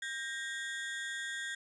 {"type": "ring-modulated tone", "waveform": "35% pulse", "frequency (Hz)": 1735, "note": "A6", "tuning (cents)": -25, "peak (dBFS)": -32, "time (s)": [0.02, 1.55], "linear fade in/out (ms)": 5, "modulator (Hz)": 139, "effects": ["resampled to 22050 Hz"]}